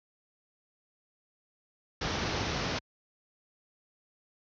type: low-pass noise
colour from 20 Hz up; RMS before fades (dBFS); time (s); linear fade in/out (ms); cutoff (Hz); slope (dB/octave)
pink; -32; 2.01-2.79; 5; 6100; 96
effects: high-pass 60 Hz 12 dB/octave